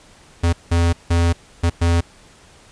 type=tone bursts at uneven times; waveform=square; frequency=85.1 Hz; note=F2; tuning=44 cents flat; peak=-14 dBFS; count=5; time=0.43-0.53 / 0.71-0.93 / 1.1-1.33 / 1.63-1.7 / 1.81-2.01 s; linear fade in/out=10 ms; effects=pink hiss -48 dBFS RMS until 2.71 s + resampled to 22050 Hz